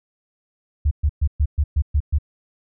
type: tone bursts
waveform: sine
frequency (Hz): 73.42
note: D2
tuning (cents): 0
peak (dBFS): -14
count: 8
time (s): 0.85-2.186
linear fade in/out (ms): 10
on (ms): 62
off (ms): 120
effects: none